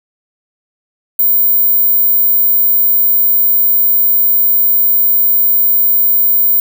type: tone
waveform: sine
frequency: 15190 Hz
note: A#9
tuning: 31 cents sharp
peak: -7 dBFS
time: 1.19-6.6 s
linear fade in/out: 2 ms
effects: none